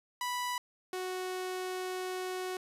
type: tone pair in turn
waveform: sawtooth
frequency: 986 / 369.3 Hz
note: B5 / F#4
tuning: -3 / -3 cents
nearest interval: octave + perfect fourth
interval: 1700 cents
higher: first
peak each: -29 / -31 dBFS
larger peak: first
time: 0.21-0.58 / 0.93-2.57 s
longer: second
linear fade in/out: 2 ms
effects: resampled to 32000 Hz